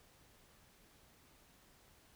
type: silence
effects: pink hiss -66 dBFS RMS until 2.15 s